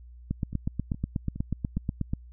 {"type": "two click trains", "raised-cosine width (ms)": 5, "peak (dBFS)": [-15, -24], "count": [16, 4], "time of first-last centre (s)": [[0.31, 2.135], [0.53, 1.775]], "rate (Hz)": [8.22, 2.41], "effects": ["added 60 Hz sine -45 dBFS peak until 2.32 s"]}